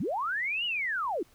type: linear two-way sweep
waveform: sine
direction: up then down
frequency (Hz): 130.81 to 2964 to 285.3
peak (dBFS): -28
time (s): 0-1.23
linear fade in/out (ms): 5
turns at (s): 0.65
effects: pink hiss -62 dBFS RMS until 1.34 s